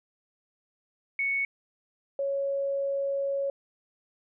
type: tone pair in turn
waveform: sine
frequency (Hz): 2217 / 554.2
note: C#7 / C#5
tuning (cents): 0 / -1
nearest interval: 2 octaves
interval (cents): 2401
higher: first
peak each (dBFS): -25 / -26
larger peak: first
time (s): 1.19-1.45 / 2.19-3.5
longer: second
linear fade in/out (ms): 2
effects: none